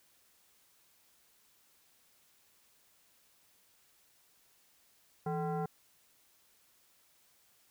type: tone with frequency modulation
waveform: sine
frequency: 165.1 Hz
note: E3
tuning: 3 cents sharp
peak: -32 dBFS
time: 5.26-5.66 s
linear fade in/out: 5 ms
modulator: 602 Hz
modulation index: 1.2
effects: white hiss -68 dBFS RMS until 7.7 s